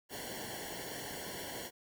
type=noise with comb filter; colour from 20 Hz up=pink; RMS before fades=-43 dBFS; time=0.09-1.71 s; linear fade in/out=50 ms; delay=0.8 ms; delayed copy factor=-0.95; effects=none